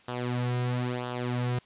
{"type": "tone with flanger", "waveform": "sawtooth", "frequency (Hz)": 123.47, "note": "B2", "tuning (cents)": 0, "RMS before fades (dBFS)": -30, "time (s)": [0.08, 1.59], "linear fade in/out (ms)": 5, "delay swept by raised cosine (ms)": [0.44, 3.54], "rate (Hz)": 1, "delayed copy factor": -0.7, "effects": ["white hiss -58 dBFS RMS until 1.65 s", "resampled to 8000 Hz"]}